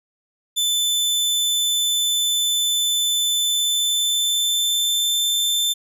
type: tone with pitch glide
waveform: sawtooth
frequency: 3520 to 3551 Hz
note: A7 to A7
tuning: 0 to +15 cents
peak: -15 dBFS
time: 0.56-5.74 s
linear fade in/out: 20 ms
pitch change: +15 cents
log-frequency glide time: 3.36-5.2 s
effects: none